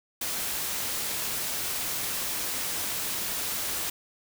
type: noise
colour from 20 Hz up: white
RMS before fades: -31 dBFS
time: 0.21-3.9 s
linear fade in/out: 5 ms
effects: none